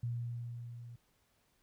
sine tone with level ramp, 119 Hz, A#2, 36 cents sharp, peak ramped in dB -33 to -47 dBFS, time 0.03-0.96 s, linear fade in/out 5 ms, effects pink hiss -74 dBFS RMS until 1.62 s

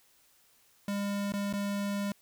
square tone with dropouts, 201.6 Hz, G3, 49 cents sharp, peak -31 dBFS, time 0.88-2.12 s, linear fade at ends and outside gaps 2 ms, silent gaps 1.322-1.337 / 1.528-1.536 s, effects white hiss -65 dBFS RMS until 2.21 s

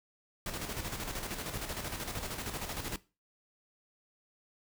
pink noise with tremolo, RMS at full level -37 dBFS, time 0.46-2.96 s, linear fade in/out 2 ms, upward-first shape square, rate 13 Hz, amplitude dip 50%, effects noise-tail reverb RT60 0.3 s tail -19 dB re dry

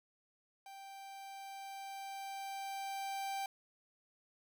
45% pulse tone with level ramp, 784 Hz, G5, in tune, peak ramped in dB -50 to -37 dBFS, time 0.66-3.46 s, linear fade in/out 2 ms, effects none

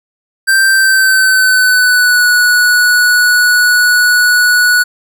square tone with pitch glide, 1567 to 1470.5 Hz, G6 to F#6, -1 to -11 cents, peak -7 dBFS, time 0.47-4.84 s, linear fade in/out 20 ms, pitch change -110 cents, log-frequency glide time 0.68-2.26 s, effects none

